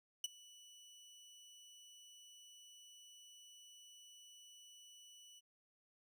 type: tone with ADSR envelope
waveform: 25% pulse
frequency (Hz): 2960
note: F#7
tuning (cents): 0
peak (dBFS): -31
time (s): 0.24-5.41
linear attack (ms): 3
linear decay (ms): 22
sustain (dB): -24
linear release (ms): 29
effects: none